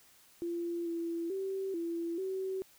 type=tone with pitch steps; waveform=sine; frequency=342.1 / 336 / 385.5 / 336.9 / 380 Hz; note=F4 / E4 / G4 / E4 / F#4; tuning=-36 / +33 / -29 / +38 / +46 cents; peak=-33 dBFS; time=0.42-2.62 s; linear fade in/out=0 ms; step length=440 ms; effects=white hiss -62 dBFS RMS until 2.78 s